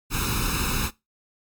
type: noise with comb filter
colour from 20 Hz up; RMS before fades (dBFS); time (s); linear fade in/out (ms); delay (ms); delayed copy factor
pink; -25; 0.1-0.91; 50; 0.77; +0.95
effects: noise-tail reverb RT60 0.2 s tail -19 dB re dry + MP3 96 kbps